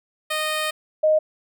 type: tone pair in turn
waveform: 10% pulse / sine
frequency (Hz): 618 / 620.4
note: D#5 / D#5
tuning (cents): -12 / -5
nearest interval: unison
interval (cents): 7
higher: second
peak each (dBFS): -14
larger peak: neither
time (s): 0.3-0.71 / 1.03-1.19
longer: first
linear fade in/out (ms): 10
effects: none